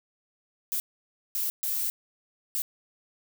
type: noise bursts at uneven times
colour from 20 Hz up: violet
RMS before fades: -29 dBFS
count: 4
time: 0.72-0.8 / 1.35-1.5 / 1.63-1.9 / 2.55-2.62 s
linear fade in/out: 0 ms
effects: none